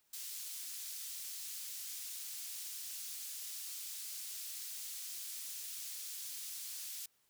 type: high-pass noise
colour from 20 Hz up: pink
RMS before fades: -45 dBFS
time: 0.13-7.06 s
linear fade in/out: 5 ms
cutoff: 5300 Hz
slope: 12 dB/octave
effects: white hiss -75 dBFS RMS until 7.29 s